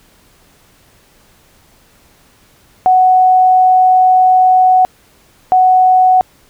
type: tone bursts at uneven times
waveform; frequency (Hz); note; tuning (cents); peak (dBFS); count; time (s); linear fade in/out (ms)
sine; 742; F#5; +5; -5; 2; 2.86-4.85 / 5.52-6.21; 0
effects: pink hiss -49 dBFS RMS until 6.49 s